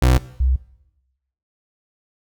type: tone pair in turn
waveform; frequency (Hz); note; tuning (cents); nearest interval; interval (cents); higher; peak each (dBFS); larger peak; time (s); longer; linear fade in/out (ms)
30% pulse / sine; 63.3 / 64.44; B1 / C2; +43 / -26; unison; 31; second; -9 / -14; first; 0.02-0.18 / 0.4-0.56; neither; 5
effects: noise-tail reverb RT60 0.9 s tail -18 dB re dry